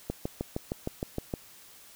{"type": "click train", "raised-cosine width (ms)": 2, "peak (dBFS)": -17, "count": 9, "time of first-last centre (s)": [0.1, 1.338], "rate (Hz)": 6.46, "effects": ["white hiss -53 dBFS RMS until 1.95 s"]}